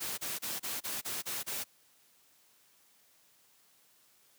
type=noise bursts; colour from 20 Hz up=white; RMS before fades=-37 dBFS; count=8; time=0-1.643 s; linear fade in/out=20 ms; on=180 ms; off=29 ms; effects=white hiss -66 dBFS RMS until 4.38 s + high-pass 100 Hz 12 dB/octave